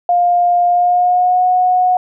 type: tone with pitch glide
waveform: sine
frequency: 705 to 730.7 Hz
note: F5 to F#5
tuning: +16 to -22 cents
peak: -9 dBFS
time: 0.09-1.97 s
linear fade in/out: 2 ms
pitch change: +62 cents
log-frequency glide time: 0.67-1.44 s
effects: none